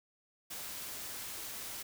white noise, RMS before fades -43 dBFS, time 0.5-1.83 s, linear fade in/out 10 ms, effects none

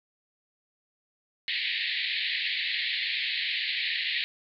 pink band-pass noise, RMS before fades -30 dBFS, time 1.48-4.24 s, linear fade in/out 0 ms, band 1800 to 4400 Hz, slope 96 dB/octave, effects none

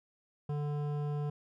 sine tone with hard clipping, 146.83 Hz, D3, in tune, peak -34 dBFS, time 0.49-1.3 s, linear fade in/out 5 ms, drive 13 dB, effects none

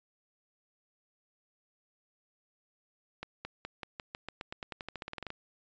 accelerating click train, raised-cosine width 0.3 ms, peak -23 dBFS, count 21, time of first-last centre 3.23-5.304 s, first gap 220 ms, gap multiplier 0.91, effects resampled to 16000 Hz

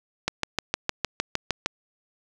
click train, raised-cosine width 0.2 ms, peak -6 dBFS, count 10, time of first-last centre 0.28-1.66 s, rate 6.52 Hz, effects none

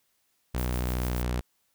sawtooth tone with pitch glide, 61.8 to 61.37 Hz, B1 to B1, +2 to -10 cents, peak -23 dBFS, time 0.54-1.41 s, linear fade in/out 10 ms, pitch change -12 cents, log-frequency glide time 0.72-1.22 s
violet noise with tremolo, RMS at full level -41 dBFS, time 0.58-1.22 s, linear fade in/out 0 ms, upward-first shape square, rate 6.9 Hz, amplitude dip 50%
effects white hiss -72 dBFS RMS until 1.74 s

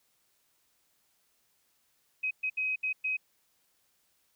sine tone bursts at uneven times, 2529 Hz, D#7, 28 cents sharp, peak -28 dBFS, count 5, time 2.23-2.31 / 2.43-2.5 / 2.57-2.76 / 2.83-2.93 / 3.04-3.17 s, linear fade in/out 10 ms, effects white hiss -72 dBFS RMS until 4.35 s

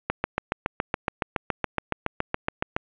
click train, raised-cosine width 0.5 ms, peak -8 dBFS, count 20, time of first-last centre 0.1-2.765 s, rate 7.13 Hz, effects resampled to 8000 Hz + 7-bit

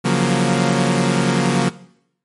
sawtooth chord, Gb major seventh, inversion second, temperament equal, 138.59 / 174.61 / 185 / 233.1 Hz, Db3 / F3 / Gb3 / Bb3, 0 / 0 / 0 / 0 cents, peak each -16 dBFS, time 0.04-1.7 s, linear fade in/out 20 ms, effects noise-tail reverb RT60 0.7 s tail -18 dB re dry + MP3 48 kbps

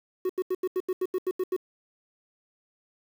triangle tone bursts, 370 Hz, F#4, in tune, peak -22 dBFS, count 11, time 0.25-1.565 s, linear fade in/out 5 ms, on 45 ms, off 82 ms, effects 8-bit

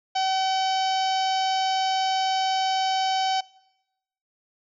harmonic tone, 762 Hz, G5, 49 cents flat, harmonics 1 / 2 / 3 / 4 / 5 / 6 / 7 / 8 / 9, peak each -22 / -37 / -37 / -32 / -38 / -36 / -36 / -44 / -46 dBFS, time 0.15-3.41 s, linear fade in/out 10 ms, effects noise-tail reverb RT60 0.9 s tail -23 dB re dry

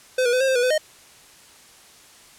square tone with pitch steps, 511 / 481 / 507 / 534 / 524 / 486.5 / 506 / 618 Hz, C5 / B4 / B4 / C5 / C5 / B4 / B4 / D#5, -41 / -46 / +45 / +35 / +2 / -26 / +42 / -12 cents, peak -18 dBFS, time 0.18-0.78 s, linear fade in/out 5 ms, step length 75 ms, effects white hiss -49 dBFS RMS until 2.38 s + low-pass 10000 Hz 12 dB/octave

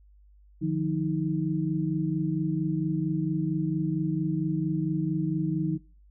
sine tone cluster, 151.1 / 175.5 / 314.5 Hz, D3 / F3 / D#4, +50 / +9 / +19 cents, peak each -29 dBFS, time 0.61-5.78 s, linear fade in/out 20 ms, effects noise-tail reverb RT60 0.4 s tail -23 dB re dry + added 50 Hz sine -53 dBFS peak until 6.1 s

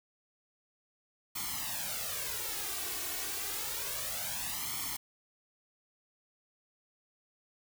white noise with flanger, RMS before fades -37 dBFS, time 1.35-4.97 s, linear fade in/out 10 ms, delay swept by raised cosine 0.92 to 2.72 ms, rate 0.29 Hz, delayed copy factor +0.85, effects none

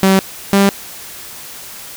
sawtooth tone pair in turn, 191.8 / 197.99 Hz, G3 / G3, -37 / +18 cents, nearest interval minor second, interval 55 cents, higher second, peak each -4 dBFS, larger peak neither, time 0.03-0.19 / 0.53-0.69 s, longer neither, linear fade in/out 0 ms, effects white hiss -32 dBFS RMS until 1.96 s

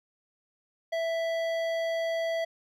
triangle tone with hard clipping, 660 Hz, E5, 2 cents sharp, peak -29 dBFS, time 0.92-2.45 s, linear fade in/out 10 ms, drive 16 dB, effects none

